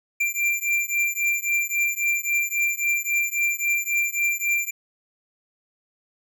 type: beating tone pair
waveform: square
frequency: 2366 / 2369.7 Hz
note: D7 / D7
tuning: +12 / +15 cents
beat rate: 3.7 Hz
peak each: -25 dBFS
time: 0.2-4.71 s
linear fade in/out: 10 ms
effects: none